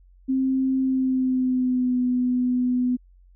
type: tone with pitch glide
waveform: sine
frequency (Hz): 263.7 to 249.5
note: C4 to B3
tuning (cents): +14 to +18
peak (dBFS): -19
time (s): 0.28-2.97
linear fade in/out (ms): 20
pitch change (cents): -96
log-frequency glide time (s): 0.8-2
effects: added 45 Hz sine -50 dBFS peak until 3.35 s